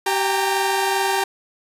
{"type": "tone cluster", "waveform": "sawtooth", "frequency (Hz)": [386.7, 796, 920], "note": ["G4", "G5", "A#5"], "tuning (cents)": [-24, 26, -23], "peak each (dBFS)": -19, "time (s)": [0.06, 1.24], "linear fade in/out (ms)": 5, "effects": ["resampled to 32000 Hz"]}